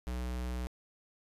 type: tone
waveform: square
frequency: 61.74 Hz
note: B1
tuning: in tune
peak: -35 dBFS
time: 0.07-0.67 s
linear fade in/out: 0 ms
effects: resampled to 32000 Hz